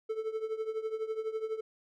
triangle tone with tremolo, 440 Hz, A4, in tune, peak -27 dBFS, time 0.09-1.61 s, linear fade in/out 10 ms, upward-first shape triangle, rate 12 Hz, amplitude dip 85%, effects none

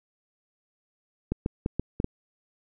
clicks, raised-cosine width 3 ms, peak -13 dBFS, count 6, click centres 1.32 / 1.461 / 1.661 / 1.796 / 2.001 / 2.044 s, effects none

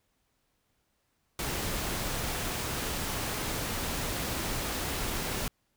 pink noise, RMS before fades -33 dBFS, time 1.39-5.48 s, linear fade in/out 2 ms, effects pink hiss -75 dBFS RMS until 5.76 s

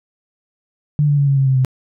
sine tone with pitch steps, 147.9 / 144.69 / 141.55 / 138.47 / 135.47 / 132.53 / 129.65 Hz, D3 / D3 / C#3 / C#3 / C#3 / C3 / C3, +13 / -25 / +37 / -2 / -39 / +23 / -15 cents, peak -11 dBFS, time 0.99-1.648 s, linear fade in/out 0 ms, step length 94 ms, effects none

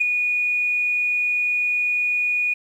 sine tone with ADSR envelope, 2458 Hz, D#7, 22 cents flat, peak -13 dBFS, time 0-2.54 s, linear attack 13 ms, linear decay 13 ms, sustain -5 dB, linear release 10 ms, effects tanh soft clip ceiling -10 dBFS + 9-bit

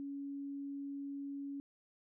sine tone, 280 Hz, C#4, 18 cents sharp, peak -40 dBFS, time 0-1.6 s, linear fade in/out 0 ms, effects none

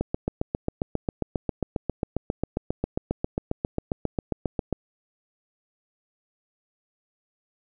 click train, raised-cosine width 2 ms, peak -11 dBFS, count 36, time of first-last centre 0.01-4.727 s, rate 7.42 Hz, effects none

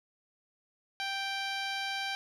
10% pulse tone with low-pass filter, 784 Hz, G5, in tune, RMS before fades -35 dBFS, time 1-2.15 s, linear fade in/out 0 ms, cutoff 6200 Hz, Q 0.73, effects none

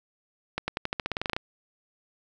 accelerating click train, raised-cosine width 0.3 ms, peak -12 dBFS, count 14, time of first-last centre 0.58-1.365 s, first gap 100 ms, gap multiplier 0.91, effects none

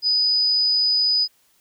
sine tone, 4978 Hz, D#8, in tune, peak -16 dBFS, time 0.02-1.28 s, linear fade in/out 50 ms, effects white hiss -61 dBFS RMS until 1.6 s

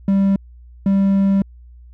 triangle tone bursts at uneven times, 196 Hz, G3, in tune, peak -10 dBFS, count 2, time 0.08-0.36 / 0.86-1.42 s, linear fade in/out 2 ms, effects added 60 Hz sine -39 dBFS peak until 1.93 s

